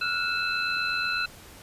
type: tone cluster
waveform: sine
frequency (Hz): 1364 / 1452 / 2626 / 4063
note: F6 / F#6 / E7 / B7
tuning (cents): -41 / -33 / -7 / +48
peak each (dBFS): -33 / -29 / -30 / -32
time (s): 0.01-1.26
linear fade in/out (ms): 5
effects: pink hiss -48 dBFS RMS until 1.62 s + resampled to 32000 Hz